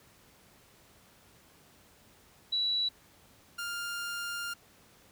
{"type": "tone pair in turn", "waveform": ["sine", "sawtooth"], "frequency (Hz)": [3929, 1402], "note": ["B7", "F6"], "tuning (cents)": [-10, 6], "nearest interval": "octave + tritone", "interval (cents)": 1784, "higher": "first", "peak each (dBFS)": [-27, -31], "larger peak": "first", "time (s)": [[2.52, 2.89], [3.58, 4.54]], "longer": "second", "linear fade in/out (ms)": 10, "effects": ["pink hiss -60 dBFS RMS until 5.11 s", "high-pass 60 Hz 12 dB/octave"]}